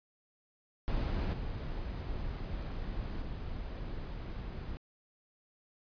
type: noise with level steps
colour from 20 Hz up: brown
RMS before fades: -32 / -38 / -40 dBFS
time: 0.88-4.77 s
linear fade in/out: 0 ms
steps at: 1.33 / 3.22 s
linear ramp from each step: 2 ms
effects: resampled to 11025 Hz